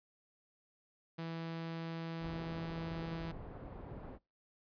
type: tone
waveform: sawtooth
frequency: 164.81 Hz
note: E3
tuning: in tune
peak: -36 dBFS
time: 1.18-3.32 s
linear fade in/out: 10 ms
type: low-pass noise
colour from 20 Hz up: pink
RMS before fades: -48 dBFS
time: 2.2-4.19 s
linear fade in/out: 50 ms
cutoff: 820 Hz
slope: 12 dB/octave
effects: noise-tail reverb RT60 0.3 s tail -26 dB re dry + resampled to 11025 Hz